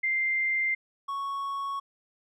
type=tone pair in turn; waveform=sine / triangle; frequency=2093 / 1108.7 Hz; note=C7 / C#6; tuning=0 / 0 cents; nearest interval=major seventh; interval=1100 cents; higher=first; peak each=-24 / -28 dBFS; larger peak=first; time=0.03-0.75 / 1.08-1.8 s; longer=neither; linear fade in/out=10 ms; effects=none